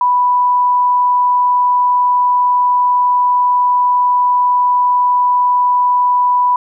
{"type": "tone", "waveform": "sine", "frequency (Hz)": 987.8, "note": "B5", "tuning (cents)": 0, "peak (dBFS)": -9, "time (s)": [0.01, 6.56], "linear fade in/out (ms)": 2, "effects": []}